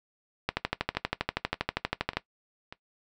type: two click trains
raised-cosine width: 0.3 ms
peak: -24 / -10 dBFS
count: 4 / 22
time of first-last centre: 0.95-2.725 / 0.49-2.17 s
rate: 1.69 / 12.5 Hz
effects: noise-tail reverb RT60 0.1 s tail -17 dB re dry